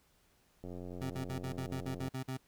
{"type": "click train", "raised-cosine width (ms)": 2, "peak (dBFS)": -32, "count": 130, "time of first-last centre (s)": [0.64, 2.081], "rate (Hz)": 89.5}
{"type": "tone bursts", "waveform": "25% pulse", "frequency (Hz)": 130.81, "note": "C3", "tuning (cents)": 0, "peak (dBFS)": -33, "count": 10, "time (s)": [1.01, 2.373], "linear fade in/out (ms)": 10, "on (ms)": 94, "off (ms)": 47}
{"effects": ["pink hiss -70 dBFS RMS until 2.47 s"]}